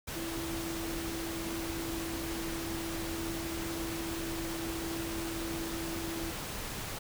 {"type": "tone in noise", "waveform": "sine", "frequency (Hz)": 331.4, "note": "E4", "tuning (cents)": 9, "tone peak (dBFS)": -37, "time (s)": [0.15, 6.31], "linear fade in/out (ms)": 10, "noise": "pink", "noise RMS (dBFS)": -39, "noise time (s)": [0.07, 6.99], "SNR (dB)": -1, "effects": []}